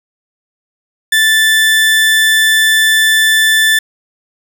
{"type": "tone", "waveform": "30% pulse", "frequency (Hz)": 1760, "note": "A6", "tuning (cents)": 0, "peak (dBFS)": -5, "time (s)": [1.12, 3.79], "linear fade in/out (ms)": 5, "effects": []}